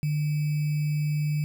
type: tone with sample-and-hold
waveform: sine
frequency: 150 Hz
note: D3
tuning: 37 cents sharp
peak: -23 dBFS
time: 0.03-1.44 s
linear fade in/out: 0 ms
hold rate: 2450 Hz
effects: none